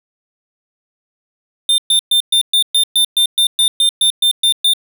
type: tone bursts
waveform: square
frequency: 3600 Hz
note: A7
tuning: 39 cents sharp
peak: -10 dBFS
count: 15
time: 1.69-4.735 s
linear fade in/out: 2 ms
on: 91 ms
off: 120 ms
effects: none